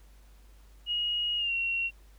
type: tone with pitch glide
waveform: sine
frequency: 2884 to 2738 Hz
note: F#7 to F7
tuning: -45 to -35 cents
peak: -27 dBFS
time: 0.86-1.91 s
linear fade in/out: 50 ms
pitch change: -90 cents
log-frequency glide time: 1.37-1.53 s
effects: added 50 Hz sine -52 dBFS peak until 2.18 s + pink hiss -64 dBFS RMS until 2.18 s